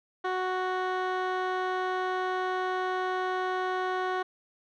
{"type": "tone with low-pass filter", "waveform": "15% pulse", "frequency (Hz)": 370, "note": "F#4", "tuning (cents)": 0, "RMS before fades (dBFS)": -30, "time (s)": [0.24, 4.23], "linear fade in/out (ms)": 10, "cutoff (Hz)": 2300, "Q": 0.88, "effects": []}